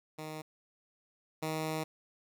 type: tone pair in turn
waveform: 10% pulse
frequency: 155.6 / 157.41 Hz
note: D#3 / D#3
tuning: 0 / +20 cents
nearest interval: unison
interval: 20 cents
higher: second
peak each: -32 / -25 dBFS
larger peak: second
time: 0.18-0.42 / 1.42-1.84 s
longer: second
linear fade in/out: 10 ms
effects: none